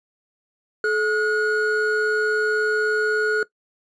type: tone pair together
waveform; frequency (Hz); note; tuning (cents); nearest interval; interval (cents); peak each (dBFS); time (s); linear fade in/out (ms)
triangle; 430 / 1446.3; A4 / F#6; -40 / -40; octave + major sixth; 2100; -19; 0.84-3.43; 2
effects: noise-tail reverb RT60 0.1 s tail -18 dB re dry + resampled to 22050 Hz